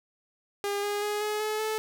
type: tone with pitch steps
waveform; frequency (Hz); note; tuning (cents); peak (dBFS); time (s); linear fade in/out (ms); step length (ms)
sawtooth; 404.7 / 410.6 / 416.6 / 422.6 / 428.8 / 435; G#4 / G#4 / G#4 / G#4 / A4 / A4; -45 / -20 / +5 / +30 / -45 / -20; -24; 0.64-1.78; 0; 190
effects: none